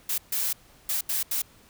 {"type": "noise bursts at uneven times", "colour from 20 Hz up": "blue", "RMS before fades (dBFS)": -27, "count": 5, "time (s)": [[0.09, 0.18], [0.32, 0.53], [0.89, 1.01], [1.09, 1.23], [1.31, 1.42]], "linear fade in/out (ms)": 5, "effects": ["pink hiss -56 dBFS RMS until 1.69 s"]}